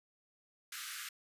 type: high-pass noise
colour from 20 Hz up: pink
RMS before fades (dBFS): -44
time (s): 0.72-1.09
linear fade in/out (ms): 5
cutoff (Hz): 1200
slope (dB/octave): 96
effects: resampled to 32000 Hz